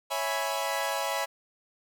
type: chord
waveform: sawtooth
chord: C# minor seventh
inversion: none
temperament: equal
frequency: 554.4 / 659.3 / 830.6 / 987.8 Hz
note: C#5 / E5 / G#5 / B5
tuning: 0 / 0 / 0 / 0 cents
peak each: -30 dBFS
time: 0.1-1.26 s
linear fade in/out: 20 ms
effects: none